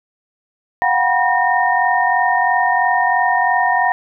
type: tone cluster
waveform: sine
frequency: 719 / 762 / 966 / 1834 Hz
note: F#5 / G5 / B5 / A#6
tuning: -50 / -49 / -39 / -29 cents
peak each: -18 dBFS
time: 0.82-3.92 s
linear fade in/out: 0 ms
effects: none